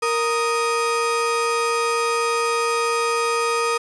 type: tone pair together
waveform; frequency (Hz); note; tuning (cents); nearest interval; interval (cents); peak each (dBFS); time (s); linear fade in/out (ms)
35% pulse; 466.2 / 1244.6; A#4 / D#6; 0 / 0; octave + perfect fourth; 1700; -20; 0.02-3.78; 10
effects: resampled to 24000 Hz + 7-bit